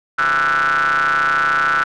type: ring-modulated tone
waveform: 45% pulse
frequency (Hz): 73.42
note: D2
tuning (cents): 0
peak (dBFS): -11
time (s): 0.18-1.84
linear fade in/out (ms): 10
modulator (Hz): 1410
effects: low-pass 5000 Hz 12 dB/octave